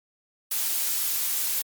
blue noise, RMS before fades -26 dBFS, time 0.51-1.62 s, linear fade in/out 5 ms, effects MP3 96 kbps

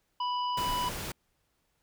harmonic tone, 987.8 Hz, B5, in tune, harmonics 1 / 3 / 5, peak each -29 / -38 / -46 dBFS, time 0.2-0.89 s, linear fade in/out 5 ms
pink noise, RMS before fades -37 dBFS, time 0.57-1.12 s, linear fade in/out 5 ms
effects pink hiss -75 dBFS RMS until 1.82 s

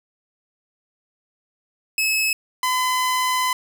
sawtooth tone pair in turn, 2586 / 1014.5 Hz, E7 / B5, -34 / +46 cents, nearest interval octave + major third, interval 1620 cents, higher first, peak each -15 dBFS, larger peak neither, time 1.98-2.33 / 2.63-3.53 s, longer second, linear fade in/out 2 ms, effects none

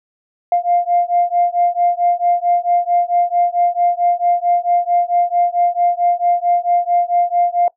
sine beating tone pair, 698.5 / 703 Hz, F5 / F5, 0 / +11 cents, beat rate 4.5 Hz, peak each -15 dBFS, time 0.52-7.68 s, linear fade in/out 2 ms, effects noise-tail reverb RT60 0.1 s tail -20 dB re dry + tanh soft clip ceiling -5 dBFS

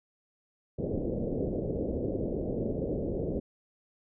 white low-pass noise, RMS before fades -32 dBFS, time 0.78-3.4 s, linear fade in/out 10 ms, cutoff 550 Hz, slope 48 dB/octave, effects none

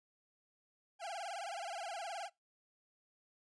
40% pulse tone with vibrato, 739 Hz, F#5, 2 cents flat, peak -40 dBFS, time 0.99-2.3 s, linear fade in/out 50 ms, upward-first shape sine, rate 19 Hz, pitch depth 190 cents each way, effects noise-tail reverb RT60 0.2 s tail -23 dB re dry + resampled to 22050 Hz

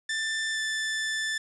sawtooth tone with pitch glide, 1775 to 1760.7 Hz, A6 to A6, +15 to +1 cents, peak -24 dBFS, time 0.09-1.38 s, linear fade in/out 5 ms, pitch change -14 cents, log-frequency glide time 0.52-0.59 s, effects resampled to 22050 Hz + 9-bit

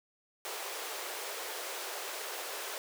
pink high-pass noise, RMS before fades -40 dBFS, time 0.45-2.78 s, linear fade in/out 0 ms, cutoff 380 Hz, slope 48 dB/octave, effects none

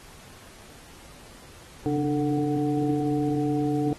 harmonic tone with a mistuned harmonic, 147.9 Hz, D3, 13 cents sharp, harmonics 1 / 2 / 3 / 5, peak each -29 / -24 / -30 / -34 dBFS, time 1.86-3.93 s, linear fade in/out 0 ms, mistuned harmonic 1, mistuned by -120 cents, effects pink hiss -49 dBFS RMS until 3.98 s + AAC 32 kbps

